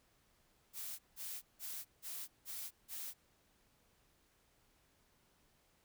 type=noise bursts; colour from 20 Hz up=blue; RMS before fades=-45 dBFS; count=6; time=0.73-3.14 s; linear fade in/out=50 ms; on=260 ms; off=170 ms; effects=pink hiss -73 dBFS RMS until 5.84 s